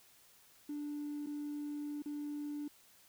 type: tone with dropouts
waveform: triangle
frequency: 293.7 Hz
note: D4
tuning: in tune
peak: -35 dBFS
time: 0.69-2.68 s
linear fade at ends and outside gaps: 5 ms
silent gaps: 1.262-1.269 / 2.022-2.058 s
effects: tanh soft clip ceiling -35 dBFS + white hiss -64 dBFS RMS until 3.08 s